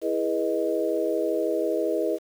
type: chord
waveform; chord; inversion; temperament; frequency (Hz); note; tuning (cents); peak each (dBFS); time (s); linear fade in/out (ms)
sine; E major seventh; none; equal with one note detuned; 329.6 / 415.3 / 487.9 / 622.3; E4 / G#4 / B4 / D#5; 0 / 0 / -21 / 0; -28; 0.01-2.19; 50
effects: 8-bit